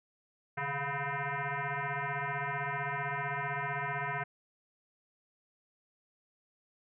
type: tone with frequency modulation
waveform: sine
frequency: 415.2 Hz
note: G#4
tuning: in tune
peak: -32 dBFS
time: 0.57-4.24 s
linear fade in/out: 10 ms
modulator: 282 Hz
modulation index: 6.2
effects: none